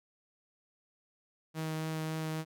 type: tone with vibrato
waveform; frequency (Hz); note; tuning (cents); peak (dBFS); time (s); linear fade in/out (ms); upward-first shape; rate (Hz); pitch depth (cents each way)
sawtooth; 158.2; D#3; +29; -30; 1.54-2.45; 50; triangle; 3.6; 10
effects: none